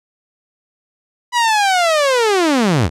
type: linear sweep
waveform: sawtooth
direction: down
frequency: 987.8 to 65.41 Hz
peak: -8 dBFS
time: 1.32-2.9 s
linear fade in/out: 50 ms
effects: low-pass 8000 Hz 12 dB/octave